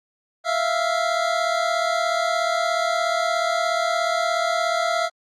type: tone pair together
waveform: 25% pulse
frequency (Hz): 657.1 / 694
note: E5 / F5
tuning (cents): -6 / -11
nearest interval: minor second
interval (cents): 95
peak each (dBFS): -19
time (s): 0.44-5.1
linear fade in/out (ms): 50
effects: low-pass 6000 Hz 12 dB/octave + Opus 48 kbps